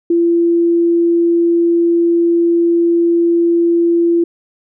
sine tone, 340 Hz, F4, 46 cents flat, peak -9 dBFS, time 0.1-4.24 s, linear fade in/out 5 ms, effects none

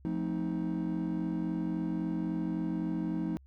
triangle chord, F dominant seventh, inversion none, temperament just, 174.61 / 218.3 / 261.9 / 314.3 Hz, F3 / A3 / C4 / Eb4, 0 / -13 / +2 / +18 cents, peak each -32 / -35 / -37 / -32 dBFS, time 0.05-3.37 s, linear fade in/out 0 ms, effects tanh soft clip ceiling -21 dBFS + added 67 Hz sine -54 dBFS peak until 3.46 s

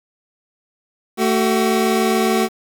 25% pulse tone pair together, 222.5 / 377.6 Hz, A3 / F#4, +20 / +35 cents, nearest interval major sixth, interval 915 cents, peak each -14 dBFS, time 1.17-2.49 s, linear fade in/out 50 ms, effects 7-bit

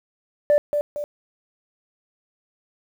sine tone with echo, 587.3 Hz, D5, in tune, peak -11 dBFS, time 0.5-0.58 s, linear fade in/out 0 ms, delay 230 ms, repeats 2, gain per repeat -7 dB, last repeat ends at 1.04 s, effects tanh soft clip ceiling -11 dBFS + 8-bit

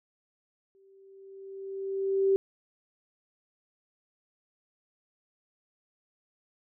sine tone with exponential growth, 388.8 Hz, G4, 14 cents flat, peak -19 dBFS, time 0.75-2.36 s, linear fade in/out 0 ms, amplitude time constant 350 ms, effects none

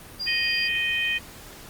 sine tone, 4806 Hz, D8, 39 cents sharp, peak -27 dBFS, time 0.19-0.69 s, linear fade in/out 20 ms
harmonic tone, 622.3 Hz, D#5, in tune, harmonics 3 / 4 / 5, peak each -28 / -25 / -29 dBFS, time 0.26-1.19 s, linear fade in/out 20 ms
effects pink hiss -44 dBFS RMS until 1.69 s + Opus 32 kbps

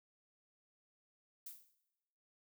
violet noise with exponential decay, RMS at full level -45 dBFS, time 1.46-1.75 s, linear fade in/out 5 ms, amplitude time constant 63 ms, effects noise-tail reverb RT60 1.0 s tail -17 dB re dry

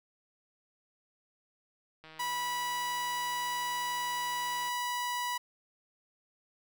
click train, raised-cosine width 0.3 ms, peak -35 dBFS, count 419, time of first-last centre 2.04-4.686 s, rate 158 Hz
sawtooth tone, 979 Hz, B5, 15 cents flat, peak -28 dBFS, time 2.19-5.38 s, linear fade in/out 10 ms
effects none

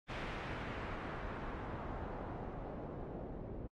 pink noise with low-pass filter sweep, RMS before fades -44 dBFS, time 0.08-3.68 s, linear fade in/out 20 ms, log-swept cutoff 2500 to 470 Hz, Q 1.1, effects AAC 32 kbps

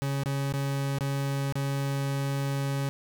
40% pulse tone with dropouts, 138.59 Hz, C#3, in tune, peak -26 dBFS, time 0.02-2.89 s, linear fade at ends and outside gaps 0 ms, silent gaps 0.235-0.259 / 0.525-0.538 / 0.986-1.008 / 1.524-1.555 s, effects none

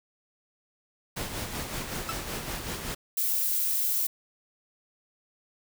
pink noise with tremolo, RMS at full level -33 dBFS, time 1.16-2.95 s, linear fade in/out 10 ms, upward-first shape sine, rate 5.3 Hz, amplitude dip 45%
40% pulse tone with exponential decay, 1317 Hz, E6, 2 cents flat, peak -25 dBFS, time 2.09-2.18 s, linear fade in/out 0 ms, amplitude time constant 19 ms
violet noise, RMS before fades -27 dBFS, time 3.17-4.07 s, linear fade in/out 5 ms
effects none

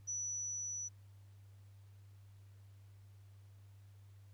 sine tone with level ramp, 5920 Hz, F#8, in tune, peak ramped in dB -37 to -40 dBFS, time 0.07-0.89 s, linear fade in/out 20 ms, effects added 99 Hz sine -56 dBFS peak until 4.33 s + pink hiss -74 dBFS RMS until 4.33 s

